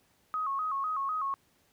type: tone with vibrato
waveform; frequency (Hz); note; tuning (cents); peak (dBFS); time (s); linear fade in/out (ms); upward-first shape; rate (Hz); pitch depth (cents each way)
sine; 1174.7; D6; 0; -29; 0.34-1.34; 0; square; 4; 120
effects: pink hiss -68 dBFS RMS until 1.72 s + high-pass 60 Hz 12 dB/octave